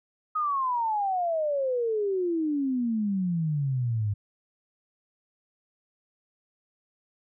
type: exponential sweep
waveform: sine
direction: down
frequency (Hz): 1267 to 100.1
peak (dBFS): -24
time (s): 0.35-4.14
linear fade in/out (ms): 10
effects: none